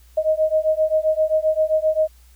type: beating tone pair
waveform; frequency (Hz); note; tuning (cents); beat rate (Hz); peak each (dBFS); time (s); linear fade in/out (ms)
sine; 622.3 / 629.9; D#5 / D#5; 0 / +21; 7.6; -19; 0.17-2.08; 10
effects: added 60 Hz sine -47 dBFS peak until 2.35 s + white hiss -57 dBFS RMS until 2.35 s